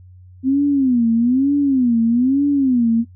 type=tone with vibrato; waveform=sine; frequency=255.6 Hz; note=C4; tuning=40 cents flat; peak=-12 dBFS; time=0.43-3.05 s; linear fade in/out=50 ms; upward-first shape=sine; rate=1.1 Hz; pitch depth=200 cents each way; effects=noise-tail reverb RT60 0.1 s tail -20 dB re dry + added 91 Hz sine -40 dBFS peak until 3.15 s